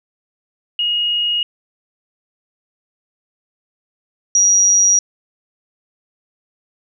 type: tone pair in turn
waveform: sine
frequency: 2876 / 5752 Hz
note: F#7 / F#8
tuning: -50 / -50 cents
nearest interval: octave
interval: 1200 cents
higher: second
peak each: -15 / -9 dBFS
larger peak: second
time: 0.79-1.43 / 4.35-4.99 s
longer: neither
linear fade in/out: 2 ms
effects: none